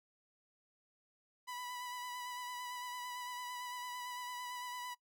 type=tone with vibrato; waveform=sawtooth; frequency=987.8 Hz; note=B5; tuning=in tune; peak=-39 dBFS; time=1.47-4.95 s; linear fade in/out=20 ms; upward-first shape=sine; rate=8.9 Hz; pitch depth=22 cents each way; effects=noise-tail reverb RT60 0.1 s tail -21 dB re dry